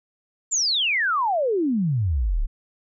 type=exponential sweep; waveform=sine; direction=down; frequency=7459 to 30 Hz; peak=-19 dBFS; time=0.51-2.47 s; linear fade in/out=20 ms; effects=none